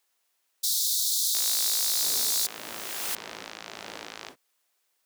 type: high-pass noise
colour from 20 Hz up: pink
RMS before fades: -26 dBFS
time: 0.63-2.47 s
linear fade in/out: 10 ms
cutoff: 3600 Hz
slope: 96 dB/octave
type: click train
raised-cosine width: 0.2 ms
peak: -19 dBFS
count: 161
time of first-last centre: 1.35-4.286 s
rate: 54.5 Hz
type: noise with exponential growth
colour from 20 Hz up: white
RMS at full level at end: -29 dBFS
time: 1.86-3.15 s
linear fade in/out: 0 ms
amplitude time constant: 280 ms
type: noise with tremolo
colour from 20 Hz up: brown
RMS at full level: -32 dBFS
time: 1.99-4.36 s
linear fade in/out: 50 ms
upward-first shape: sine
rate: 1.7 Hz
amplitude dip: 55%
effects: white hiss -74 dBFS RMS until 5.05 s + high-pass 400 Hz 12 dB/octave